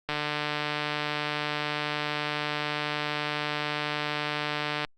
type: click train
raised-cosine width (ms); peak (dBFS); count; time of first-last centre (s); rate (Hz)
0.3; -13; 710; 0.09-4.848; 149
effects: Opus 48 kbps